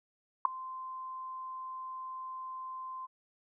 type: tone with ADSR envelope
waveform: sine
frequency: 1039 Hz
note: C6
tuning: 12 cents flat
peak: -16 dBFS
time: 0.45-3.07 s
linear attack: 3 ms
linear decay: 5 ms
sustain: -23 dB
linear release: 22 ms
effects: none